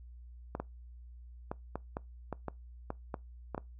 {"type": "clicks", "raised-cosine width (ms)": 1, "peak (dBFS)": -22, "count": 11, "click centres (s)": [0.551, 0.6, 1.515, 1.756, 1.969, 2.327, 2.483, 2.904, 3.142, 3.547, 3.579], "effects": ["noise-tail reverb RT60 0.2 s tail -23 dB re dry", "added 60 Hz sine -48 dBFS peak until 3.79 s"]}